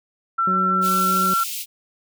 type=tone with pitch glide; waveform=sine; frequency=1347 to 1357.2 Hz; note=E6 to F6; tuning=+37 to -50 cents; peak=-17 dBFS; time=0.38-1.44 s; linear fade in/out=10 ms; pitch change=+13 cents; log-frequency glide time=0.83-1.28 s
type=harmonic tone; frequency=186.3 Hz; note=F#3; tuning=12 cents sharp; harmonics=1 / 2 / 3; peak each=-24 / -31 / -38 dBFS; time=0.47-1.34 s; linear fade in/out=5 ms
type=high-pass noise; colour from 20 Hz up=white; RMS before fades=-29 dBFS; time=0.81-1.66 s; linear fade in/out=50 ms; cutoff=2400 Hz; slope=48 dB/octave
effects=none